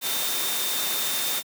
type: tone in noise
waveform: sine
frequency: 3631 Hz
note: A#7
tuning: 46 cents flat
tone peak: -31 dBFS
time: 0.01-1.43 s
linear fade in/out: 50 ms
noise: white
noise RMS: -27 dBFS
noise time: 0.01-1.43 s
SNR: -7 dB
effects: high-pass 200 Hz 12 dB/octave